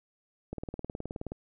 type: click train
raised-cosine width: 2 ms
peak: -23 dBFS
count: 16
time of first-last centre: 0.53-1.319 s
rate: 19 Hz
effects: none